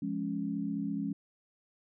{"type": "chord", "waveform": "sine", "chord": "Db major", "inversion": "first", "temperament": "just", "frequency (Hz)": [173.24, 207.9, 277.2], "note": ["F3", "Ab3", "Db4"], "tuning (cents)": [-14, 2, 0], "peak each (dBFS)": [-38, -35, -35], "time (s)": [0.02, 1.13], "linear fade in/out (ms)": 5, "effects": []}